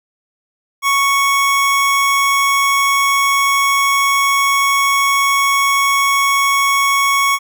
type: tone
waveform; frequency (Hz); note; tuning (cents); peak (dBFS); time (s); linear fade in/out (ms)
25% pulse; 1108.7; C#6; 0; -8; 0.82-7.39; 50
effects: none